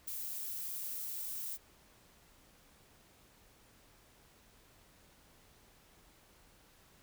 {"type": "noise with ADSR envelope", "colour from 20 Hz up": "violet", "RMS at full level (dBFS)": -39, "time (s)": [0.07, 1.58], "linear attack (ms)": 10, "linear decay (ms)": 6, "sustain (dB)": -2, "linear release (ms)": 36, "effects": ["pink hiss -64 dBFS RMS until 7.02 s"]}